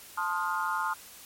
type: chord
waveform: sine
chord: F dominant seventh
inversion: first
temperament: equal with one note detuned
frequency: 880 / 1046.5 / 1244.5 / 1417.2 Hz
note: A5 / C6 / Eb6 / F6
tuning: 0 / 0 / 0 / +25 cents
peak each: -33 dBFS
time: 0.17-0.94 s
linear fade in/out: 10 ms
effects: white hiss -49 dBFS RMS until 1.25 s + MP3 64 kbps